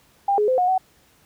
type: tone with pitch steps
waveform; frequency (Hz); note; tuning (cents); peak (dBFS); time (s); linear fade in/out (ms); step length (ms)
sine; 798 / 419 / 514 / 725 / 751; G5 / G#4 / C5 / F#5 / F#5; +31 / +15 / -31 / -35 / +26; -16; 0.28-0.78; 5; 100
effects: pink hiss -57 dBFS RMS until 1.25 s + high-pass 60 Hz 12 dB/octave